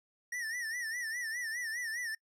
square tone with vibrato, 1864.7 Hz, A#6, in tune, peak -36 dBFS, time 0.32-2.15 s, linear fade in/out 5 ms, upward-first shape sine, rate 4.9 Hz, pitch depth 110 cents each way, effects noise-tail reverb RT60 0.1 s tail -26 dB re dry + low-pass 12000 Hz 12 dB/octave

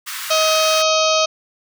pink high-pass noise, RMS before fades -28 dBFS, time 0.06-0.83 s, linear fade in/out 20 ms, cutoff 1100 Hz, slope 48 dB/octave
harmonic tone, 632 Hz, D#5, 27 cents sharp, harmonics 1 / 2 / 4 / 5 / 6 / 7 / 8 / 9 / 10, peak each -17 / -20 / -23 / -24 / -25 / -25 / -26 / -27 / -27 dBFS, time 0.3-1.26 s, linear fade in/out 10 ms
effects none

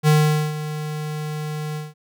square tone with ADSR envelope, 152.3 Hz, D#3, 37 cents flat, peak -12 dBFS, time 0.03-1.94 s, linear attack 46 ms, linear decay 450 ms, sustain -14 dB, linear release 180 ms, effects none

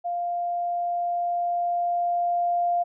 sine tone with level ramp, 698.5 Hz, F5, in tune, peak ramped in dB -25 to -20 dBFS, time 0.04-2.84 s, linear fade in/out 20 ms, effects none

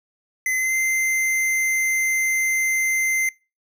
square tone with pitch glide, 2041 to 2078 Hz, C7 to C7, -44 to -12 cents, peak -20 dBFS, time 0.46-3.29 s, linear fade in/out 2 ms, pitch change +32 cents, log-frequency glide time 0.57-0.74 s, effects noise-tail reverb RT60 0.3 s tail -25 dB re dry

